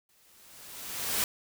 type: noise with exponential growth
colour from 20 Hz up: white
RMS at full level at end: -27 dBFS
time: 0.09-1.24 s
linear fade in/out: 2 ms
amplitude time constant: 250 ms
effects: none